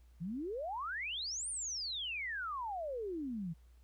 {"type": "exponential two-way sweep", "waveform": "sine", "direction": "up then down", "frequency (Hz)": [155.56, 9390, 155.56], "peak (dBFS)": -37, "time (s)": [0.2, 3.54], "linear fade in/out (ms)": 20, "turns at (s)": 1.49, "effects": ["added 60 Hz sine -58 dBFS peak until 3.83 s", "pink hiss -75 dBFS RMS until 3.83 s"]}